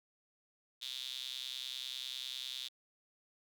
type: tone with high-pass filter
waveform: sawtooth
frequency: 130 Hz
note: C3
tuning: 11 cents flat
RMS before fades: -43 dBFS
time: 0.81-2.69 s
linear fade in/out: 20 ms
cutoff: 3600 Hz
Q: 7.4
effects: none

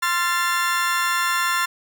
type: chord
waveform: 35% pulse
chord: F major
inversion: second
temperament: equal with one note detuned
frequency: 1046.5 / 1372.1 / 1760 Hz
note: C6 / F6 / A6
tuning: 0 / -31 / 0 cents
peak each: -22 dBFS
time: 0.02-1.66 s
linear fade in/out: 10 ms
effects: none

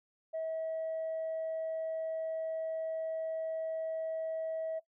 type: tone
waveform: sine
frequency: 644 Hz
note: E5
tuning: 41 cents flat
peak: -32 dBFS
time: 0.33-4.8 s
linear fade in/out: 20 ms
effects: noise-tail reverb RT60 0.1 s tail -18 dB re dry + tanh soft clip ceiling -31 dBFS

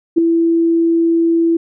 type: tone with ADSR envelope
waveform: sine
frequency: 332.9 Hz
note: E4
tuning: 17 cents sharp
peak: -4 dBFS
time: 0.16-1.57 s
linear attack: 22 ms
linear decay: 3 ms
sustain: -6 dB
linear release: 6 ms
effects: none

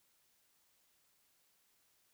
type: silence
effects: white hiss -74 dBFS RMS until 2.13 s

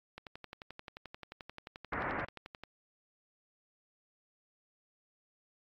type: click train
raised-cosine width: 0.3 ms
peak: -29 dBFS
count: 29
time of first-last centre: 0.18-2.636 s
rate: 11.4 Hz
type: low-pass noise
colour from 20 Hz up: white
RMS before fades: -37 dBFS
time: 1.92-2.25 s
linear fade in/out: 5 ms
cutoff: 2000 Hz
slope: 48 dB/octave
effects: AAC 48 kbps

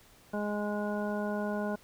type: harmonic tone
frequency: 207.7 Hz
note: G#3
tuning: in tune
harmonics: 1 / 2 / 3 / 4 / 5 / 7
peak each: -33 / -38 / -36 / -42 / -44 / -42 dBFS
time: 0.33-1.76 s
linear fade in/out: 10 ms
effects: pink hiss -59 dBFS RMS until 1.83 s

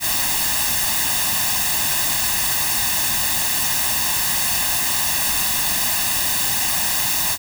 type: noise with comb filter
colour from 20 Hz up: white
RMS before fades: -20 dBFS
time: 0-7.38 s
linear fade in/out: 50 ms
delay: 1.1 ms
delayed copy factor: +0.7
effects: none

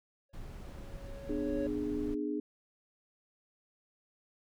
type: tone with exponential growth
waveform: triangle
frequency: 554.4 Hz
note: C#5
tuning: in tune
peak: -32 dBFS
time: 0.29-1.67 s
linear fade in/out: 5 ms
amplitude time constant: 300 ms
type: noise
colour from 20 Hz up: brown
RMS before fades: -44 dBFS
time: 0.33-2.15 s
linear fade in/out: 10 ms
type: chord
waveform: sine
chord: G# diminished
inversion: first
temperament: just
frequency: 249.2 / 299 / 415.3 Hz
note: B3 / D4 / G#4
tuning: +16 / +31 / 0 cents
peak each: -39 / -34 / -38 dBFS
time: 1.29-2.4 s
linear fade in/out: 5 ms
effects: none

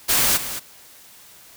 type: noise with echo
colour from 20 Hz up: white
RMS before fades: -18 dBFS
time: 0.08-0.38 s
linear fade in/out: 20 ms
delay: 220 ms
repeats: 1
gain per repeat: -11 dB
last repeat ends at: 0.6 s
effects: white hiss -47 dBFS RMS until 1.56 s

